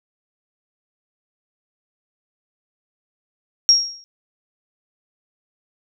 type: tone with exponential decay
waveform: sine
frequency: 5588 Hz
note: F8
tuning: in tune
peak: -6 dBFS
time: 3.69-4.04 s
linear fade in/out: 0 ms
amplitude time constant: 76 ms
effects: none